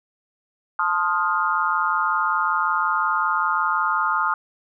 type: chord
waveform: sine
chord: F dominant seventh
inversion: first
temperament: equal with one note detuned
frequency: 880 / 1046.5 / 1244.5 / 1409.9 Hz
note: A5 / C6 / Eb6 / F6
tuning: 0 / 0 / 0 / +16 cents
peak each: -26 / -26 / -22 / -24 dBFS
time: 0.79-4.34 s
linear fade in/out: 2 ms
effects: none